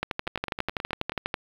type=two click trains; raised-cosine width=0.3 ms; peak=-10 / -15 dBFS; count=17 / 9; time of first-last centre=0.03-1.341 / 0.27-1.12 s; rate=12.2 / 9.41 Hz; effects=low-pass 4000 Hz 12 dB/octave + 7-bit